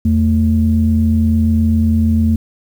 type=tone pair together; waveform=sine; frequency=83.36 / 222.9 Hz; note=E2 / A3; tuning=+20 / +23 cents; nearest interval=octave + perfect fourth; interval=1703 cents; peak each=-12 / -12 dBFS; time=0.05-2.36 s; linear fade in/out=5 ms; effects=tanh soft clip ceiling -2 dBFS + 7-bit